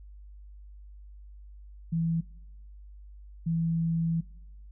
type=tone bursts at uneven times; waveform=sine; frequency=165.4 Hz; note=E3; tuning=6 cents sharp; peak=-25 dBFS; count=2; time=1.92-2.21 / 3.46-4.21 s; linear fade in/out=10 ms; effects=noise-tail reverb RT60 0.7 s tail -20 dB re dry + added 50 Hz sine -45 dBFS peak until 4.71 s